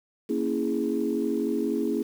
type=chord; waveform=sine; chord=A# half-diminished seventh; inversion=none; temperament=equal; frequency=233.1 / 277.2 / 329.6 / 415.3 Hz; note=A#3 / C#4 / E4 / G#4; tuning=0 / 0 / 0 / 0 cents; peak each=-29 dBFS; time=0.29-2.03 s; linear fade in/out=10 ms; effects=tanh soft clip ceiling -14 dBFS + 8-bit